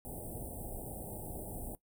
pink band-stop noise, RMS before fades -43 dBFS, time 0.05-1.75 s, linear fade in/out 0 ms, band 840 to 8300 Hz, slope 96 dB/octave, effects noise-tail reverb RT60 0.1 s tail -19 dB re dry

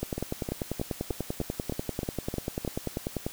two click trains, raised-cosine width 2 ms, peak -18 / -16 dBFS, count 9 / 34, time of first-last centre 0.18-2.649 / 0.03-3.265 s, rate 3.24 / 10.2 Hz, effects white hiss -45 dBFS RMS until 3.32 s

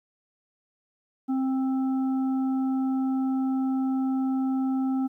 harmonic tone, 263.7 Hz, C4, 14 cents sharp, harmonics 1 / 3 / 5, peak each -23 / -37 / -45 dBFS, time 1.28-5.08 s, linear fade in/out 20 ms, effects 11-bit

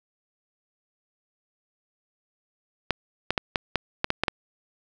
clicks, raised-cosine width 0.3 ms, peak -6 dBFS, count 9, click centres 2.907 / 3.306 / 3.378 / 3.558 / 3.757 / 4.044 / 4.104 / 4.236 / 4.282 s, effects none

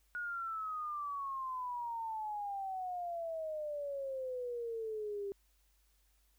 sine exponential sweep, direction down, 1456 to 394.1 Hz, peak -37 dBFS, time 0.15-5.32 s, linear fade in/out 0 ms, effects added 50 Hz sine -70 dBFS peak until 6.38 s + white hiss -75 dBFS RMS until 6.38 s

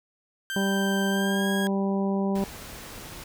30% pulse tone with pitch glide, 1568 to 1638.4 Hz, G6 to G#6, 0 to -24 cents, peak -27 dBFS, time 0.5-1.67 s, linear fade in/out 0 ms, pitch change +76 cents, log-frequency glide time 1.1-1.48 s
harmonic tone, 196 Hz, G3, in tune, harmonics 1 / 2 / 3 / 4 / 5, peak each -24 / -30 / -34 / -36 / -38 dBFS, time 0.56-2.44 s, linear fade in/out 2 ms
pink noise, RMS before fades -41 dBFS, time 2.35-3.24 s, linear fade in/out 5 ms
effects none

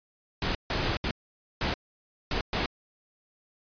pink noise bursts at uneven times, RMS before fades -28 dBFS, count 6, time 0.42-0.55 / 0.7-0.97 / 1.04-1.11 / 1.61-1.74 / 2.31-2.41 / 2.53-2.66 s, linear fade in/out 2 ms, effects resampled to 11025 Hz

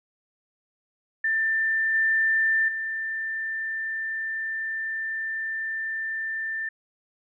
sine tone with level steps, 1784 Hz, A6, 23 cents sharp, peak -21 / -19 / -27 dBFS, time 1.24-6.69 s, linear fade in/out 5 ms, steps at 1.94 / 2.68 s, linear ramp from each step 5 ms, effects none

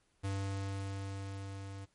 square tone with level ramp, 98 Hz, G2, in tune, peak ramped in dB -34 to -44 dBFS, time 0.23-1.86 s, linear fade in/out 20 ms, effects pink hiss -74 dBFS RMS until 1.94 s + MP3 48 kbps

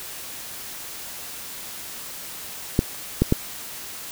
clicks, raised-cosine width 3 ms, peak -3 dBFS, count 3, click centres 2.791 / 3.22 / 3.324 s, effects white hiss -36 dBFS RMS until 4.11 s

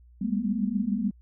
sine tone cluster, 195.8 / 202.8 / 219.3 / 244.6 Hz, G3 / G#3 / A3 / B3, -2 / -41 / -6 / -16 cents, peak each -30 dBFS, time 0.21-1.11 s, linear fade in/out 10 ms, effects added 60 Hz sine -51 dBFS peak until 1.21 s

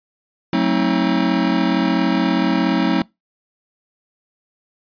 square chord, F# diminished seventh, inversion none, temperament just, 185 / 222 / 266.4 / 319.7 Hz, F#3 / A3 / C4 / Eb4, 0 / +16 / +31 / +47 cents, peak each -21 / -23 / -21 / -21 dBFS, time 0.53-3.02 s, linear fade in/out 2 ms, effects noise-tail reverb RT60 0.2 s tail -24 dB re dry + resampled to 11025 Hz

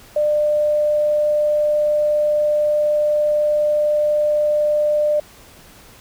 sine tone, 598 Hz, D5, 31 cents sharp, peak -14 dBFS, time 0.16-5.2 s, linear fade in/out 5 ms, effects pink hiss -45 dBFS RMS until 6 s

